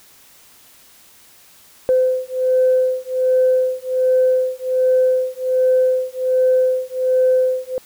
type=beating tone pair; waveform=sine; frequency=512 / 513.3 Hz; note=C5 / C5; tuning=-38 / -33 cents; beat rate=1.3 Hz; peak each=-16 dBFS; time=1.89-7.78 s; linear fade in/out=0 ms; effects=tanh soft clip ceiling -6 dBFS + white hiss -48 dBFS RMS until 7.85 s